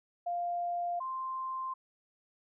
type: tone pair in turn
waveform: sine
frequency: 698.5 / 1046.6 Hz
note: F5 / C6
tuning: 0 / 0 cents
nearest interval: perfect fifth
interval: 700 cents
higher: second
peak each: -31 / -34 dBFS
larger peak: first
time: 0.26-1 / 1-1.74 s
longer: neither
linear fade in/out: 10 ms
effects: none